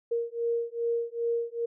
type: beating tone pair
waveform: sine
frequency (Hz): 466.2 / 468.7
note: A#4 / A#4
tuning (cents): 0 / +9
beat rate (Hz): 2.5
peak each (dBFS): -30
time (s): 0.11-1.66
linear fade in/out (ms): 10
effects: none